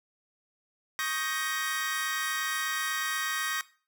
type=chord; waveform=sawtooth; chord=Eb dominant seventh; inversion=third; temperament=equal with one note detuned; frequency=1108.7 / 1244.5 / 1568 / 1880.9 Hz; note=Db6 / Eb6 / G6 / Bb6; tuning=0 / 0 / 0 / +15 cents; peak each=-34 / -33 / -32 / -29 dBFS; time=0.99-3.61 s; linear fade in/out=0 ms; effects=noise-tail reverb RT60 0.4 s tail -19 dB re dry